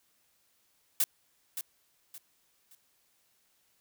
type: noise with echo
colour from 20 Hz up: blue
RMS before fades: -26 dBFS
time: 1-1.04 s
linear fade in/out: 2 ms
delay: 570 ms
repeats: 3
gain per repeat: -10 dB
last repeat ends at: 2.75 s
effects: white hiss -71 dBFS RMS until 3.8 s